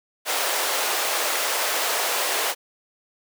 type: high-pass noise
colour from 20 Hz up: pink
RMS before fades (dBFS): -24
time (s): 0.25-2.55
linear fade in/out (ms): 50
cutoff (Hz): 480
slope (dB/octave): 24
effects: none